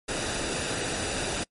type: noise with comb filter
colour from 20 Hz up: pink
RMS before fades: -30 dBFS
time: 0.08-1.44 s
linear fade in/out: 10 ms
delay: 0.93 ms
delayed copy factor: -0.5
effects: noise-tail reverb RT60 0.1 s tail -24 dB re dry + MP3 48 kbps